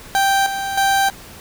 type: tone with tremolo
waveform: 30% pulse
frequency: 784 Hz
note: G5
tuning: in tune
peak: -11 dBFS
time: 0.15-1.1 s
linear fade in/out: 0 ms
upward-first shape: square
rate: 1.6 Hz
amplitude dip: 60%
effects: pink hiss -39 dBFS RMS until 1.4 s